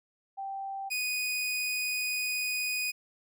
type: tone pair in turn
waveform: sine / sawtooth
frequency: 782 / 2483 Hz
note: G5 / D#7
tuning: -4 / -4 cents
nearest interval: octave + minor sixth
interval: 2000 cents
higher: second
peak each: -34 / -26 dBFS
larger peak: second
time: 0.37-0.9 / 0.9-2.92 s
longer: second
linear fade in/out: 20 ms
effects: none